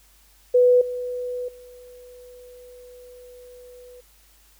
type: tone with level steps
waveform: sine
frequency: 495 Hz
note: B4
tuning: 4 cents sharp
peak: -12 / -26 / -42 dBFS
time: 0.54-4.01 s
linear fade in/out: 10 ms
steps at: 0.81 / 1.48 s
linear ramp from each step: 5 ms
effects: added 50 Hz sine -57 dBFS peak until 4.59 s + white hiss -57 dBFS RMS until 4.59 s